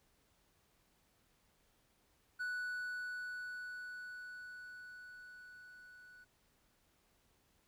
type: tone with level ramp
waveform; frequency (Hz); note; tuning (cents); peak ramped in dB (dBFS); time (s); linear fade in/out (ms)
triangle; 1480; F#6; 0; -35 to -55; 2.39-6.25; 20
effects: pink hiss -74 dBFS RMS until 7.67 s